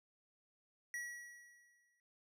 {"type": "tone with exponential decay", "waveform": "square", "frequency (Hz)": 1926, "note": "B6", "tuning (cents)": -44, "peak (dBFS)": -40, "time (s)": [0.94, 2], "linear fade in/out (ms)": 1, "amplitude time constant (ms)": 230, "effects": ["low-pass 12000 Hz 12 dB/octave"]}